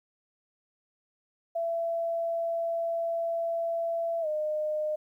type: tone with pitch glide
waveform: sine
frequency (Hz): 670 to 610.9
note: E5 to D#5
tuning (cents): +28 to -32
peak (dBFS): -27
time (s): 1.55-4.96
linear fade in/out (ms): 10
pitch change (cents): -160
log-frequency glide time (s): 4.21-4.27
effects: 11-bit